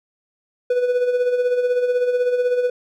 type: tone with tremolo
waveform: triangle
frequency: 493.9 Hz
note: B4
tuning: in tune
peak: -12 dBFS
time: 0.7-2.7 s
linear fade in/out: 5 ms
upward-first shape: sine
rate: 16 Hz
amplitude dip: 55%
effects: none